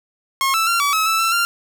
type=tone with pitch steps; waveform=sawtooth; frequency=1081 / 1321 / 1375 / 1143 / 1288 / 1317 / 1337 / 1387 Hz; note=C#6 / E6 / F6 / D6 / E6 / E6 / E6 / F6; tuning=-44 / +3 / -27 / -47 / -41 / -2 / +24 / -12 cents; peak=-12 dBFS; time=0.41-1.45 s; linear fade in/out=0 ms; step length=130 ms; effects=none